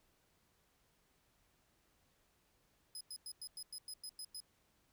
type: tone bursts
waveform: 25% pulse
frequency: 5050 Hz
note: D#8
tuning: 25 cents sharp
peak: -40 dBFS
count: 10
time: 2.95-4.403 s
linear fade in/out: 2 ms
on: 58 ms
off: 97 ms
effects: pink hiss -75 dBFS RMS until 4.92 s